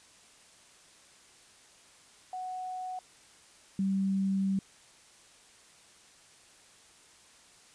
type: tone pair in turn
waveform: sine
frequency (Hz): 740 / 193.64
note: F#5 / G3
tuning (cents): 0 / -21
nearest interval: octave + major seventh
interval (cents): 2321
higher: first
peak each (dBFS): -35 / -26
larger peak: second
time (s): 2.33-2.99 / 3.79-4.59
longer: second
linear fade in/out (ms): 2
effects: white hiss -58 dBFS RMS until 7.74 s + resampled to 22050 Hz